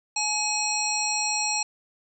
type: harmonic tone with a mistuned harmonic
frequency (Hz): 847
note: G#5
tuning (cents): +34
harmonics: 1 / 3 / 5 / 7 / 9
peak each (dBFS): -30 / -30 / -30 / -30 / -30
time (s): 0.16-1.63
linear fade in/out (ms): 5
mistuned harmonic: 7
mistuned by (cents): -75
effects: none